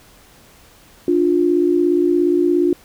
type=tone pair together; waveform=sine; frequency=295.4 / 352.5 Hz; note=D4 / F4; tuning=+10 / +16 cents; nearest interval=minor third; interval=306 cents; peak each=-17 / -14 dBFS; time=1.08-2.73 s; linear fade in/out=2 ms; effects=pink hiss -48 dBFS RMS until 2.84 s